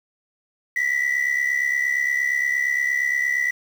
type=tone pair together; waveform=sine; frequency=1931.4 / 2000 Hz; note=B6 / B6; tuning=-39 / +21 cents; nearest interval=minor second; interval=60 cents; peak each=-20 dBFS; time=0.76-3.51 s; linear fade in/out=5 ms; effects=tanh soft clip ceiling -16 dBFS + 7-bit